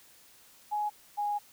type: tone pair in turn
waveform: sine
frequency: 837 / 826 Hz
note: G#5 / G#5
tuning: +13 / -10 cents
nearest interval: unison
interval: 23 cents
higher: first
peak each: -28 dBFS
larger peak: neither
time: 0.71-0.9 / 1.17-1.39 s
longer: second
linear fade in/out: 20 ms
effects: white hiss -58 dBFS RMS until 1.52 s